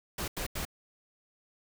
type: noise bursts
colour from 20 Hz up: pink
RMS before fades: -35 dBFS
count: 3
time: 0.18-0.652 s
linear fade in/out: 5 ms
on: 100 ms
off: 86 ms
effects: none